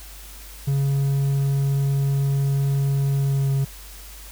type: tone with pitch glide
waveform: triangle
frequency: 138.59 to 136.68 Hz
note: C#3 to C#3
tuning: 0 to -24 cents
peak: -16 dBFS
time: 0.67-3.65 s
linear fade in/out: 10 ms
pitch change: -24 cents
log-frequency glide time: 3.16-3.53 s
effects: added 50 Hz sine -40 dBFS peak until 4.31 s + white hiss -43 dBFS RMS until 4.31 s